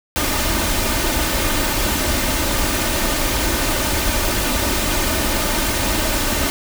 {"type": "noise with comb filter", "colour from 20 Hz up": "pink", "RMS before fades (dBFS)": -19, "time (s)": [0.16, 6.5], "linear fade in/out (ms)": 0, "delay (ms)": 3.3, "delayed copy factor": 0.55, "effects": []}